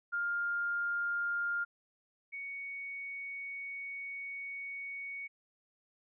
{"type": "tone pair in turn", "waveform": "sine", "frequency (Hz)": [1405, 2230], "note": ["F6", "C#7"], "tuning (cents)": [10, 10], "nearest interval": "minor sixth", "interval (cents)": 800, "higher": "second", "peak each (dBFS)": [-31, -39], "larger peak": "first", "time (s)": [[0.12, 1.65], [2.32, 5.28]], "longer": "second", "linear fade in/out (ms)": 20, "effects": []}